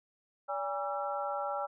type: harmonic tone with a mistuned harmonic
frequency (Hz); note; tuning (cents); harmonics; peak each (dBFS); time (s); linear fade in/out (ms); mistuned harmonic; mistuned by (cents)
192.1; G3; -35; 3 / 4 / 5 / 6 / 7; -37 / -36 / -44 / -47 / -38; 0.48-1.67; 20; 4; +100
effects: none